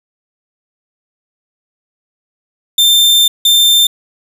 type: tone pair in turn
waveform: 40% pulse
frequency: 3582 / 3582 Hz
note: A7 / A7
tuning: +30 / +30 cents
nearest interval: unison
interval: 0 cents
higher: neither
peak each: -5 dBFS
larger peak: neither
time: 2.78-3.28 / 3.45-3.87 s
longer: first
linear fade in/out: 5 ms
effects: none